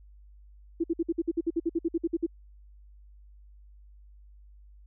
sine tone bursts, 333.4 Hz, E4, 20 cents sharp, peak -23 dBFS, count 16, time 0.8-2.265 s, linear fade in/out 10 ms, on 40 ms, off 55 ms, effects added 50 Hz sine -50 dBFS peak until 4.86 s

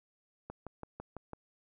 click train, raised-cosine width 1 ms, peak -28 dBFS, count 6, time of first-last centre 0.5-1.333 s, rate 6 Hz, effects none

